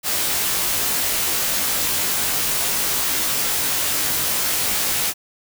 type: noise with comb filter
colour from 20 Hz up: white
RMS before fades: -21 dBFS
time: 0.03-5.14 s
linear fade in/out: 50 ms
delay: 18 ms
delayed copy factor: -0.9
effects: none